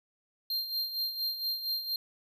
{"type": "tone with tremolo", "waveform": "square", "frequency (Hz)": 4186, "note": "C8", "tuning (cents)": 0, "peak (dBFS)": -29, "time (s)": [0.5, 1.96], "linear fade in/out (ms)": 2, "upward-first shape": "sine", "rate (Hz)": 4.3, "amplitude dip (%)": 65, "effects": []}